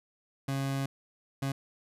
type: tone bursts at uneven times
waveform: 30% pulse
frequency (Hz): 136.6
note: C#3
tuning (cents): -25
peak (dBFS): -27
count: 2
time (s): 0.48-0.86 / 1.42-1.52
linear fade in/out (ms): 5
effects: resampled to 32000 Hz